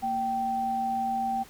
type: tone pair together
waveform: sine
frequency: 231.3 / 778 Hz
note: A#3 / G5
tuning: -13 / -13 cents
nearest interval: octave + major sixth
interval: 2100 cents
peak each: -35 / -26 dBFS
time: 0.02-1.44 s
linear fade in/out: 20 ms
effects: pink hiss -51 dBFS RMS until 1.49 s